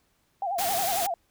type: tone with vibrato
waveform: sine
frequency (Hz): 740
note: F#5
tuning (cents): 0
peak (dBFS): -26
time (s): 0.42-1.14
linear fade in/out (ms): 2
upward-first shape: sine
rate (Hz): 11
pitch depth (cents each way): 160
type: noise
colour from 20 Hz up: white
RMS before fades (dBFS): -30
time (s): 0.58-1.07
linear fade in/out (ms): 10
effects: pink hiss -69 dBFS RMS until 1.3 s